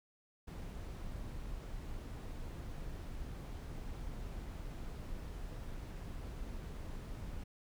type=noise; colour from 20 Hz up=brown; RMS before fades=-44 dBFS; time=0.47-7.44 s; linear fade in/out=10 ms; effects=none